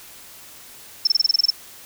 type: tone bursts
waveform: sine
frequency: 5330 Hz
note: E8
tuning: 18 cents sharp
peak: -12 dBFS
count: 10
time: 1.05-1.504 s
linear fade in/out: 5 ms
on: 22 ms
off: 26 ms
effects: white hiss -43 dBFS RMS until 1.85 s